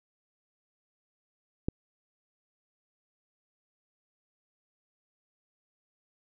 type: click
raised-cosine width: 3 ms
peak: -15 dBFS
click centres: 1.685 s
effects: none